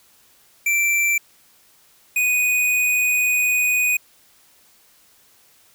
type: tone pair in turn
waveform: square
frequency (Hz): 2344 / 2483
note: D7 / D#7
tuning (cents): -4 / -4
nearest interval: minor second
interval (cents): 100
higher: second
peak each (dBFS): -17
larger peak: neither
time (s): 0.66-1.18 / 2.16-3.97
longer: second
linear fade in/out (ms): 5
effects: white hiss -55 dBFS RMS until 5.74 s